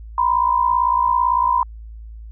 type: tone pair together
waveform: sine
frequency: 963.1 / 1021 Hz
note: B5 / C6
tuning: -44 / -43 cents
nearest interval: minor second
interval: 101 cents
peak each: -17 dBFS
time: 0.18-1.63 s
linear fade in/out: 2 ms
effects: added 55 Hz sine -33 dBFS peak until 2.31 s